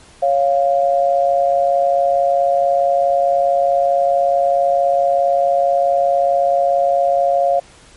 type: tone pair together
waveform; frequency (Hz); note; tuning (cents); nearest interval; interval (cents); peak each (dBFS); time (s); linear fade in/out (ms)
sine; 554.4 / 699; C#5 / F5; 0 / +1; major third; 401; -15 / -14; 0.22-7.6; 10
effects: pink hiss -45 dBFS RMS until 7.96 s + MP3 48 kbps